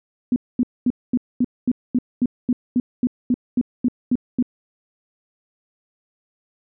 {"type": "tone bursts", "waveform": "sine", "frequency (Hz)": 246.9, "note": "B3", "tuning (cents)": 0, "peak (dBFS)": -14, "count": 16, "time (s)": [0.32, 4.426], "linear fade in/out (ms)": 2, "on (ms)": 41, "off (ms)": 230, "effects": []}